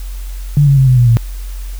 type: tone with pitch steps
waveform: sine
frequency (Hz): 145.3 / 138.98 / 132.93 / 127.15 / 121.62 / 116.33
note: D3 / C#3 / C3 / C3 / B2 / A#2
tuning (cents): -18 / +5 / +28 / -49 / -26 / -3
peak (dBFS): -5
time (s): 0.57-1.17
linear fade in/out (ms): 0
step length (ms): 100
effects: added 45 Hz sine -21 dBFS peak until 1.79 s + white hiss -39 dBFS RMS until 1.79 s